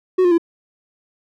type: tone with pitch steps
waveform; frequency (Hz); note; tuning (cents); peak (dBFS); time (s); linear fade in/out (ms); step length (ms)
triangle; 370 / 353.3 / 337.3; F#4 / F4 / E4; 0 / +20 / +40; -9; 0.18-0.381; 10; 67
effects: none